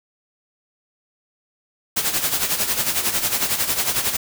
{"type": "noise with tremolo", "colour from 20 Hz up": "white", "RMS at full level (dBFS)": -19, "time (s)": [1.96, 4.17], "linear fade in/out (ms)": 10, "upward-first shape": "sine", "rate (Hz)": 11, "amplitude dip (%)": 65, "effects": []}